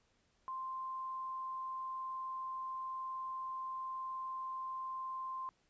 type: tone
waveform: sine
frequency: 1046.5 Hz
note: C6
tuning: in tune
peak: -39 dBFS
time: 0.48-5.49 s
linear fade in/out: 0 ms
effects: pink hiss -75 dBFS RMS until 5.69 s + resampled to 16000 Hz